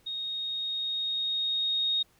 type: tone with level ramp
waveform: sine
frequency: 3729 Hz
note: A#7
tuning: in tune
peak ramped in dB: -32 to -24 dBFS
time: 0.06-2.03 s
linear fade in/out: 10 ms
effects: pink hiss -65 dBFS RMS until 2.19 s